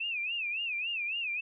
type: tone with vibrato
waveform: sine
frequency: 2588 Hz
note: E7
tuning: 32 cents flat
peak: -31 dBFS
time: 0-1.41 s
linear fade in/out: 10 ms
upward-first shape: sine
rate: 3.6 Hz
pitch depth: 160 cents each way
effects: none